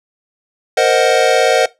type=chord; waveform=square; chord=C half-diminished seventh; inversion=third; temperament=equal; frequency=466.2 / 523.3 / 622.3 / 740 Hz; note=Bb4 / C5 / Eb5 / Gb5; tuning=0 / 0 / 0 / 0 cents; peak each=-16 dBFS; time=0.77-1.66 s; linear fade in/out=5 ms; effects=noise-tail reverb RT60 0.2 s tail -19 dB re dry + low-pass 8000 Hz 12 dB/octave